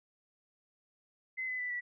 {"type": "tone with pitch steps", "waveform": "sine", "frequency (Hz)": [2047, 2015, 1984.1, 1953.4], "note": ["C7", "B6", "B6", "B6"], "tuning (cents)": [-38, 34, 7, -20], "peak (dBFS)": -34, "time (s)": [1.37, 1.81], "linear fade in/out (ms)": 20, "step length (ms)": 110, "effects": []}